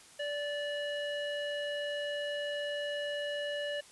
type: tone with low-pass filter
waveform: square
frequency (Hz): 582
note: D5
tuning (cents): -16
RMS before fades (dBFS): -36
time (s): 0.19-3.81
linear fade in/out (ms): 10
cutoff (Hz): 2600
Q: 4
effects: white hiss -56 dBFS RMS until 3.91 s + resampled to 24000 Hz